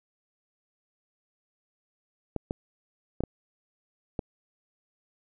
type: clicks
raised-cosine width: 2 ms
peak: -16 dBFS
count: 5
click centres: 2.363 / 2.509 / 3.206 / 3.237 / 4.192 s
effects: none